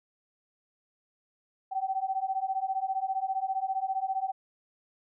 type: beating tone pair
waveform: sine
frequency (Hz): 760 / 775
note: F#5 / G5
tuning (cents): +46 / -20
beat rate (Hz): 15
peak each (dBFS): -31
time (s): 1.71-4.32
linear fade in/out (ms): 20
effects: none